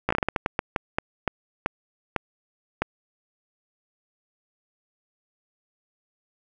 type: slowing click train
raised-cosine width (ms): 0.5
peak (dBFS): -7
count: 16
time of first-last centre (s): 0.09-2.82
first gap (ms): 15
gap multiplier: 1.31
effects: none